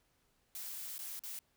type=noise with dropouts; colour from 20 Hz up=blue; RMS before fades=-44 dBFS; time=0.55-1.39 s; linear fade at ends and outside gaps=1 ms; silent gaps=0.981-0.99 / 1.193-1.236 s; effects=pink hiss -75 dBFS RMS until 1.56 s